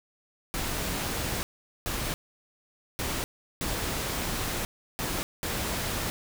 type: noise bursts at uneven times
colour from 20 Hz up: pink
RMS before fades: -31 dBFS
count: 6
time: 0.54-1.43 / 1.86-2.14 / 2.99-3.24 / 3.61-4.65 / 4.99-5.23 / 5.43-6.1 s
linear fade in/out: 0 ms
effects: none